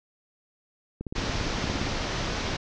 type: click train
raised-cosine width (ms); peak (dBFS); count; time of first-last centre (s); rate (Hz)
3; -20; 16; 1.01-1.872; 17.4
type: low-pass noise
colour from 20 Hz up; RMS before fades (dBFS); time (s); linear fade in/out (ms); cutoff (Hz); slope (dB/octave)
pink; -30; 1.15-2.57; 10; 6200; 48
effects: none

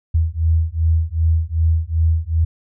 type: beating tone pair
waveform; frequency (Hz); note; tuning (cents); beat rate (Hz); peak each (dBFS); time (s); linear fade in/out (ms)
sine; 80 / 82.6; D#2 / E2; +49 / +4; 2.6; -17; 0.14-2.45; 10
effects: none

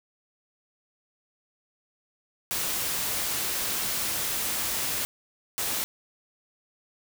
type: noise bursts at uneven times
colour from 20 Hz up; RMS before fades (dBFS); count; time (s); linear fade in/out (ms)
white; -29; 2; 2.51-5.05 / 5.58-5.84; 0
effects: none

